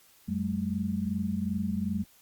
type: tone cluster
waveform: sine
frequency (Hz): 92 / 191.7 / 214.3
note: F#2 / G3 / A3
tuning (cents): -9 / -38 / -45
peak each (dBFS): -36 / -31 / -31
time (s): 0.28-2.04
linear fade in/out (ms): 10
effects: white hiss -60 dBFS RMS until 2.21 s + Opus 48 kbps